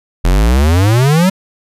square exponential sweep, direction up, 41.2 to 196 Hz, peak -8 dBFS, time 0.24-1.3 s, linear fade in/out 10 ms, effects resampled to 32000 Hz

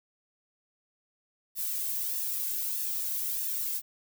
violet noise with flanger, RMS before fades -32 dBFS, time 1.55-3.82 s, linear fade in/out 50 ms, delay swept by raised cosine 1.1 to 1.89 ms, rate 1.6 Hz, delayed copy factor +0.55, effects none

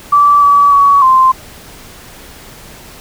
sine tone with pitch steps, 1159 / 1145 / 1127 / 1044 Hz, D6 / D6 / C#6 / C6, -23 / -44 / +28 / -4 cents, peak -4 dBFS, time 0.12-1.32 s, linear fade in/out 10 ms, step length 300 ms, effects pink hiss -35 dBFS RMS until 3 s

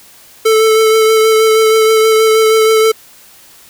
square tone with vibrato, 440 Hz, A4, in tune, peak -7 dBFS, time 0.45-2.92 s, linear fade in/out 10 ms, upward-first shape sine, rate 6.3 Hz, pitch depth 16 cents each way, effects white hiss -41 dBFS RMS until 3.69 s

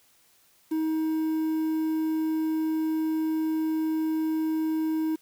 triangle tone with quantisation, 316.4 Hz, D#4, 29 cents sharp, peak -22 dBFS, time 0.71-5.16 s, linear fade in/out 10 ms, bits 8, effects white hiss -62 dBFS RMS until 5.21 s

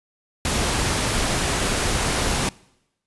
pink noise, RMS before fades -22 dBFS, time 0.45-2.49 s, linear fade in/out 2 ms, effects noise-tail reverb RT60 0.9 s tail -24 dB re dry + resampled to 24000 Hz

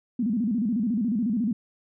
sine tone with vibrato, 223.7 Hz, A3, 29 cents sharp, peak -22 dBFS, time 0.19-1.53 s, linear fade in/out 5 ms, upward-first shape square, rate 14 Hz, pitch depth 160 cents each way, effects none

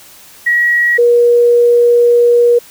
sine tone pair in turn, 1912 / 478 Hz, A#6 / A#4, +43 / +43 cents, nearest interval 2 octaves, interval 2400 cents, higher first, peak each -8 / -5 dBFS, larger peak second, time 0.46-0.98 / 0.98-2.59 s, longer second, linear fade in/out 10 ms, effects white hiss -39 dBFS RMS until 2.7 s

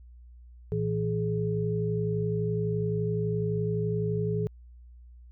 sine tone cluster, 113.3 / 165.1 / 421.3 Hz, A#2 / E3 / G#4, -49 / +3 / +25 cents, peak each -30 dBFS, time 0.72-4.47 s, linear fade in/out 0 ms, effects added 60 Hz sine -47 dBFS peak until 5.31 s

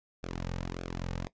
sawtooth tone with flanger, 43.78 Hz, F1, 5 cents sharp, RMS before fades -37 dBFS, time 0.23-1.27 s, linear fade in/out 0 ms, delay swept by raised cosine 1 to 3 ms, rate 1.7 Hz, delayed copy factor -0.75, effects noise-tail reverb RT60 0.1 s tail -18 dB re dry + resampled to 16000 Hz

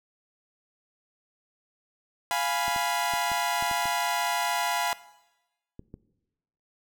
sawtooth chord, F diminished, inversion none, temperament equal, 698.5 / 830.6 / 987.8 Hz, F5 / Ab5 / Cb6, 0 / 0 / 0 cents, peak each -26 dBFS, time 2.31-4.93 s, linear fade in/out 0 ms
clicks, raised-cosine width 3 ms, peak -28 dBFS, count 9, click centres 2.681 / 2.762 / 3.137 / 3.317 / 3.625 / 3.713 / 3.856 / 5.794 / 5.941 s
effects noise-tail reverb RT60 1.0 s tail -18 dB re dry

